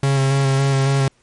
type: tone with vibrato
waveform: 45% pulse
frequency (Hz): 136.4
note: C#3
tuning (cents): -28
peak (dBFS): -14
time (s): 0.03-1.08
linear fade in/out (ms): 2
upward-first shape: square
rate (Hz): 3.6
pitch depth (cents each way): 16
effects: pink hiss -59 dBFS RMS until 1.22 s + MP3 48 kbps